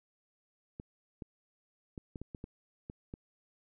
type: clicks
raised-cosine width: 3 ms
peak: -29 dBFS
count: 9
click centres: 0.799 / 1.222 / 1.978 / 2.158 / 2.216 / 2.348 / 2.441 / 2.899 / 3.139 s
effects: none